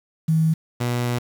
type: tone pair in turn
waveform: sine / sawtooth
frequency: 160 / 121.47 Hz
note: D#3 / B2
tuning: +49 / -28 cents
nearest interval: perfect fourth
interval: 477 cents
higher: first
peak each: -15 / -17 dBFS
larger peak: first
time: 0.28-0.54 / 0.8-1.19 s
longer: second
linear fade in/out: 10 ms
effects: 7-bit